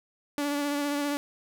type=tone with vibrato; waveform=sawtooth; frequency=288.2 Hz; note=D4; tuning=33 cents flat; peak=-23 dBFS; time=0.38-1.17 s; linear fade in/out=0 ms; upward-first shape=sine; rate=15 Hz; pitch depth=22 cents each way; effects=none